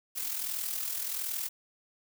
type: noise with amplitude modulation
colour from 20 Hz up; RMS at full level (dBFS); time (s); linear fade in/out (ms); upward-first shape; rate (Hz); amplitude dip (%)
blue; -32; 0.15-1.49; 20; sine; 41.4; 55
effects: none